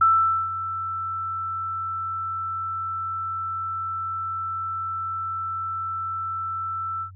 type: tone with ADSR envelope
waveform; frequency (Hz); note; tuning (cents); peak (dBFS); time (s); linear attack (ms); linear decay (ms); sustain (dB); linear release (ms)
sine; 1328; E6; +12; -13; 0.01-7.11; 6; 470; -13; 95
effects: added 94 Hz sine -41 dBFS peak until 7.15 s